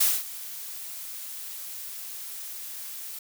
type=noise with ADSR envelope; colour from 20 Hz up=blue; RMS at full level=-20 dBFS; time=0-3.19 s; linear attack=10 ms; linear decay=220 ms; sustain=-18 dB; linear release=3 ms; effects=none